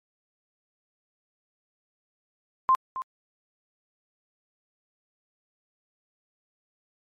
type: tone with echo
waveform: sine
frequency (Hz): 1046.5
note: C6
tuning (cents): 0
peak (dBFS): -16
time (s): 2.69-2.75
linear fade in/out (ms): 0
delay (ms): 270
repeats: 1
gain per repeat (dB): -13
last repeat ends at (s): 3.02
effects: MP3 64 kbps